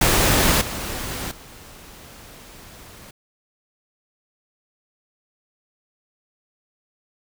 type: noise with level steps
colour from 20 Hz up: pink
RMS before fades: -17 / -29 / -43 dBFS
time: 0.01-3.11 s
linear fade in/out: 5 ms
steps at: 0.61 / 1.31 s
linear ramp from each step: 5 ms
effects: none